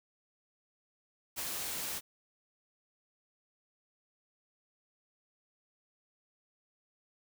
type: noise with ADSR envelope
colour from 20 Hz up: white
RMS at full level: -35 dBFS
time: 1.36-2.01 s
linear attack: 35 ms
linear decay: 3 ms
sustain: -3 dB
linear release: 40 ms
effects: none